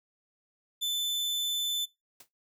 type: tone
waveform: 40% pulse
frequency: 3518 Hz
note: A7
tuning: 1 cent flat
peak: -27 dBFS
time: 0.81-1.86 s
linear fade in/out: 20 ms
type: noise with exponential decay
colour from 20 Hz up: white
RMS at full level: -45 dBFS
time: 2.2-2.29 s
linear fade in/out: 5 ms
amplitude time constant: 18 ms
effects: noise-tail reverb RT60 0.2 s tail -22 dB re dry